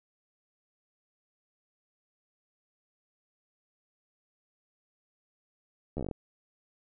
slowing click train, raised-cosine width 2 ms, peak -22 dBFS, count 9, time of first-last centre 5.97-6.112 s, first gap 12 ms, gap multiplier 1.11, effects none

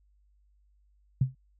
sine tone with exponential decay, 130.6 Hz, C3, 3 cents flat, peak -17 dBFS, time 1.21-1.35 s, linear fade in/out 5 ms, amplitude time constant 30 ms, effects added 50 Hz sine -62 dBFS peak until 1.59 s

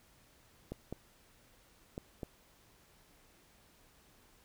clicks, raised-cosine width 2 ms, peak -26 dBFS, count 4, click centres 0.72 / 0.926 / 1.979 / 2.232 s, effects pink hiss -65 dBFS RMS until 4.44 s

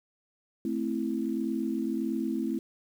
sine chord, A minor, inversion none, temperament equal, 220 / 261.6 / 329.6 Hz, A3 / C4 / E4, 0 / 0 / 0 cents, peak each -32 dBFS, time 0.65-2.59 s, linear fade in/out 2 ms, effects 9-bit

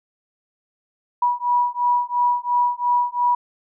sine beating tone pair, 971 / 973.9 Hz, B5 / B5, -30 / -24 cents, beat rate 2.9 Hz, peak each -20 dBFS, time 1.22-3.35 s, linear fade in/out 5 ms, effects none

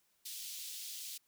pink high-pass noise, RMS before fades -45 dBFS, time 0.25-1.18 s, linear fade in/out 10 ms, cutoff 3300 Hz, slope 24 dB/octave, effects white hiss -75 dBFS RMS until 1.27 s

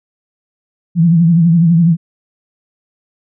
sine tone with vibrato, 168 Hz, E3, 33 cents sharp, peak -6 dBFS, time 0.95-1.97 s, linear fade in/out 50 ms, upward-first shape triangle, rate 12 Hz, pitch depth 96 cents each way, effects none

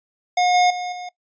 square tone with level steps, 720 Hz, F#5, 47 cents flat, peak -16 / -14 / -26 / -31 dBFS, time 0.37-1.09 s, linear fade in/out 5 ms, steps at 0.54 / 0.7 / 0.92 s, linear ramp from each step 5 ms, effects noise-tail reverb RT60 0.1 s tail -20 dB re dry + resampled to 16000 Hz

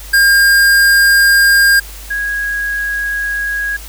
square / sine tone pair in turn, 1610 / 1651.4 Hz, G6 / G#6, +46 / -10 cents, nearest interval unison, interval 44 cents, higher second, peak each -7 / -15 dBFS, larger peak first, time 0.13-1.8 / 2.1-3.77 s, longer neither, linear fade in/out 10 ms, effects added 50 Hz sine -30 dBFS peak until 3.88 s + white hiss -34 dBFS RMS until 3.88 s

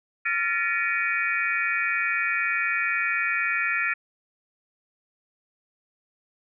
sine tone cluster, 1380 / 1739 / 1879 / 2280 / 2471 Hz, F6 / A6 / A#6 / C#7 / D#7, -21 / -21 / +13 / +48 / -13 cents, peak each -29 dBFS, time 0.25-3.94 s, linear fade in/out 10 ms, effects none

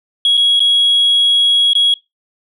sine tone with dropouts, 3320 Hz, G#7, 1 cent flat, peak -7 dBFS, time 0.25-1.94 s, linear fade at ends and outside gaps 2 ms, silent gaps 0.371-0.375 / 0.595-0.603 / 1.733-1.752 s, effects noise-tail reverb RT60 0.2 s tail -23 dB re dry + tanh soft clip ceiling -6 dBFS

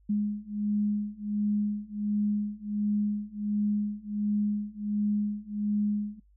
sine beating tone pair, 207.1 / 208.5 Hz, G#3 / G#3, -5 / +7 cents, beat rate 1.4 Hz, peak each -30 / -29 dBFS, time 0.09-6.2 s, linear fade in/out 10 ms, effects noise-tail reverb RT60 0.1 s tail -20 dB re dry + added 50 Hz sine -58 dBFS peak until 6.36 s

